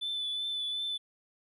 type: tone with vibrato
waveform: triangle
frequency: 3499 Hz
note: A7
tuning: 10 cents flat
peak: -29 dBFS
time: 0.01-0.98 s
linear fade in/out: 20 ms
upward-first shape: triangle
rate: 2.7 Hz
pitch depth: 25 cents each way
effects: tanh soft clip ceiling -28 dBFS + resampled to 32000 Hz